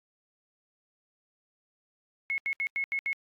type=tone bursts at uneven times; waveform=sine; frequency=2181 Hz; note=C#7; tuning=29 cents flat; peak=-27 dBFS; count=6; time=2.3-2.38 / 2.46-2.53 / 2.6-2.67 / 2.76-2.84 / 2.92-2.99 / 3.06-3.13 s; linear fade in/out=0 ms; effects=AAC 64 kbps